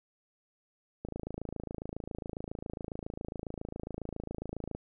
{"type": "click train", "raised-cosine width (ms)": 2, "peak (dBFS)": -24, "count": 102, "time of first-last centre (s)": [1.05, 4.75], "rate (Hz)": 27.3, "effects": []}